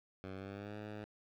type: tone with pitch glide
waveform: 10% pulse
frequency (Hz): 95.1 to 105.52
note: F#2 to G#2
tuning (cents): +48 to +28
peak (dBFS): -36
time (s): 0.24-1.04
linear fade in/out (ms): 0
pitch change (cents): +180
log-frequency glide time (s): 0.34-0.77
effects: low-pass 3000 Hz 12 dB/octave + 11-bit